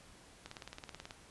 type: click train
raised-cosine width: 0.2 ms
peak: -28 dBFS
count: 13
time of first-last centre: 0.46-1.109 s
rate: 18.5 Hz
effects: pink hiss -59 dBFS RMS until 1.3 s + resampled to 24000 Hz